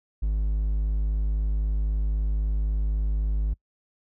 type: tone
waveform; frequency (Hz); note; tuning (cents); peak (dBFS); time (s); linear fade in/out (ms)
triangle; 51.91; G#1; 0; -20; 0.22-3.54; 10
effects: noise-tail reverb RT60 0.1 s tail -25 dB re dry